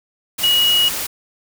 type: tone in noise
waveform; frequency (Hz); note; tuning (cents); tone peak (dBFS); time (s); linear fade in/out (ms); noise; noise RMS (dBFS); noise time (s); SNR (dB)
sine; 2900; F#7; -35; -12; 0.43-0.89; 10; white; -24; 0.38-1.07; +9
effects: none